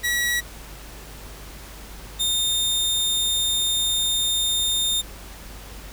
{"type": "tone pair in turn", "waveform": "sawtooth", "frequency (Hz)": [1928, 3640], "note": ["B6", "A#7"], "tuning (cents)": [-42, -42], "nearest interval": "major seventh", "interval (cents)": 1100, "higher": "second", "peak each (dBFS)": -17, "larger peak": "neither", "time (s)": [[0.03, 0.41], [2.19, 5.02]], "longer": "second", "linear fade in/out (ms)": 20, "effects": ["added 50 Hz sine -40 dBFS peak until 5.92 s", "pink hiss -42 dBFS RMS until 5.92 s"]}